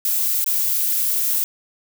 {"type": "noise with dropouts", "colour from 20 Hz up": "violet", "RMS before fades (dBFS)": -20, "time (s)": [0.05, 1.44], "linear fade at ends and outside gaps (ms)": 1, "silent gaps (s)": [0.443, 0.462], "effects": []}